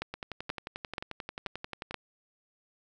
two click trains, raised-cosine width 0.3 ms, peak -17 / -21 dBFS, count 5 / 21, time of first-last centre 0.02-1.943 / 0.14-1.91 s, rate 2.08 / 11.3 Hz, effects none

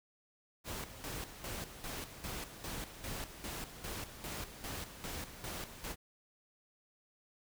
pink noise with tremolo, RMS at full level -42 dBFS, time 0.64-5.96 s, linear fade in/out 50 ms, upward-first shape square, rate 2.5 Hz, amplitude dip 65%, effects none

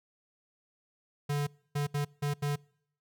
square tone bursts at uneven times, 144.8 Hz, D3, 24 cents flat, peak -29 dBFS, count 5, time 1.29-1.47 / 1.75-1.87 / 1.94-2.05 / 2.22-2.34 / 2.42-2.56 s, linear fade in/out 10 ms, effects noise-tail reverb RT60 0.7 s tail -26 dB re dry

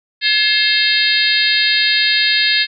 harmonic tone with a mistuned harmonic, 530 Hz, C5, 22 cents sharp, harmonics 3 / 4 / 5 / 6 / 7 / 8 / 9, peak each -19 / -20 / -20 / -21 / -18 / -18 / -22 dBFS, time 0.21-2.67 s, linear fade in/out 50 ms, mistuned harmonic 3, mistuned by +120 cents, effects none

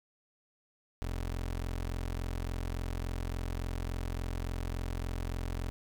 25% pulse tone, 43.52 Hz, F1, 5 cents flat, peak -30 dBFS, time 1.02-5.7 s, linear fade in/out 0 ms, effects none

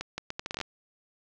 accelerating click train, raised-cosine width 0.2 ms, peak -16 dBFS, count 11, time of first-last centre 0.01-0.613 s, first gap 170 ms, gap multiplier 0.73, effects low-pass 7000 Hz 12 dB/octave + 9-bit

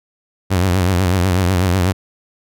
sawtooth tone with vibrato, 91.7 Hz, F#2, 15 cents flat, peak -9 dBFS, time 0.5-1.93 s, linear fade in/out 20 ms, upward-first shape triangle, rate 8.1 Hz, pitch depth 130 cents each way, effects none

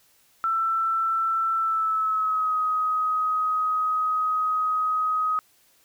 sine tone with pitch glide, 1334 to 1259.9 Hz, E6 to D#6, +20 to +21 cents, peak -21 dBFS, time 0.44-5.39 s, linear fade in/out 0 ms, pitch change -99 cents, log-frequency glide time 1.57-2.56 s, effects white hiss -61 dBFS RMS until 5.84 s

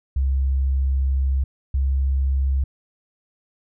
sine tone pair in turn, 67 / 67.35 Hz, C2 / C#2, +42 / -49 cents, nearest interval unison, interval 9 cents, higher second, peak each -17 dBFS, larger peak neither, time 0.16-1.44 / 1.74-2.64 s, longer first, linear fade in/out 5 ms, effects none

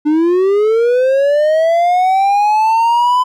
triangle linear sweep, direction up, 293.7 to 1011 Hz, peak -7 dBFS, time 0.05-3.24 s, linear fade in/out 20 ms, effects none

